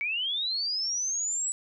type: linear sweep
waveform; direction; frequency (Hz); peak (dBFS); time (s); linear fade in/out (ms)
sine; up; 2228 to 7900; -27; 0.01-1.52; 0
effects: none